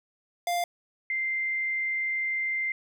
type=tone pair in turn; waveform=square / sine; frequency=698.5 / 2089 Hz; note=F5 / C7; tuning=0 / -3 cents; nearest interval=octave + perfect fifth; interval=1897 cents; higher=second; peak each=-26 dBFS; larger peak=neither; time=0.47-0.64 / 1.1-2.72 s; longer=second; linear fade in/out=2 ms; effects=none